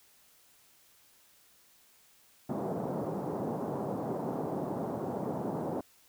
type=band-pass noise; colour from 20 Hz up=pink; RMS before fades=-35 dBFS; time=2.49-5.81 s; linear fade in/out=5 ms; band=150 to 850 Hz; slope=24 dB/octave; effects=white hiss -63 dBFS RMS until 6.08 s